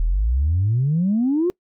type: exponential sweep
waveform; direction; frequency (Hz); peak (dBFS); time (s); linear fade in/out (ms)
sine; up; 37.62 to 370; -15; 0-1.5; 0
effects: noise-tail reverb RT60 0.1 s tail -25 dB re dry + tanh soft clip ceiling -12 dBFS